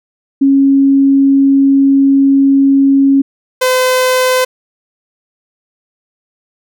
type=tone pair in turn; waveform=sine / sawtooth; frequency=274.4 / 510.6 Hz; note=C#4 / C5; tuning=-17 / -42 cents; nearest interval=major seventh; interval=1075 cents; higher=second; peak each=-5 dBFS; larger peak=neither; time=0.41-3.22 / 3.61-4.45 s; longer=first; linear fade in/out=10 ms; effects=none